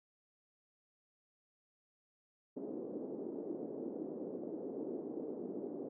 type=band-pass noise; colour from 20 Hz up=pink; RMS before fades=-43 dBFS; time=2.56-5.89 s; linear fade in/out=10 ms; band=270 to 450 Hz; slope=24 dB/octave; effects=none